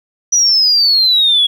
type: exponential sweep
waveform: sine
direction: down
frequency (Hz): 5920 to 3320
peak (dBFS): -7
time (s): 0.32-1.47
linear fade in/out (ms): 10
effects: tanh soft clip ceiling -3 dBFS + 8-bit